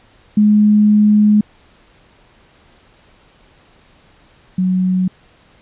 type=tone pair in turn; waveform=sine; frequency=210 / 184.79 Hz; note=G#3 / F#3; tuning=+19 / -2 cents; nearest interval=major second; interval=221 cents; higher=first; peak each=-7 / -12 dBFS; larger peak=first; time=0.37-1.41 / 4.58-5.08 s; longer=first; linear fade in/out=5 ms; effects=pink hiss -50 dBFS RMS until 5.61 s + resampled to 8000 Hz